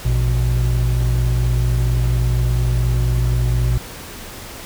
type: tone pair together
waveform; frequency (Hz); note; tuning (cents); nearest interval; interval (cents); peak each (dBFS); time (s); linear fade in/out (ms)
triangle; 57.39 / 121.6; A#1 / B2; -26 / -26; octave + minor second; 1300; -15; 0.05-3.78; 5
effects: pink hiss -34 dBFS RMS until 4.65 s